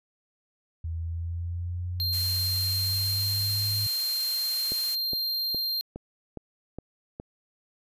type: exponential sweep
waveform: sine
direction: up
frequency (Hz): 81.5 to 105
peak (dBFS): -29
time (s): 0.84-3.87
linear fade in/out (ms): 5
type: tone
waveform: square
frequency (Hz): 4186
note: C8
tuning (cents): 0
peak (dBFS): -27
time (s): 2-5.81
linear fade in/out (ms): 0
type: noise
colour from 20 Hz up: blue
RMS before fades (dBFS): -34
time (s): 2.12-4.96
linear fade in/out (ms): 20
type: click train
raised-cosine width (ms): 2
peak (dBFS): -23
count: 7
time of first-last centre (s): 4.72-7.199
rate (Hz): 2.42
effects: resampled to 32000 Hz